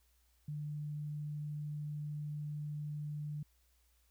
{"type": "tone", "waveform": "sine", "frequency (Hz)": 148.9, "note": "D3", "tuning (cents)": 24, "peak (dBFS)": -38, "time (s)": [0.48, 3.43], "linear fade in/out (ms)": 5, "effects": ["added 60 Hz sine -70 dBFS peak until 4.1 s", "white hiss -75 dBFS RMS until 4.1 s"]}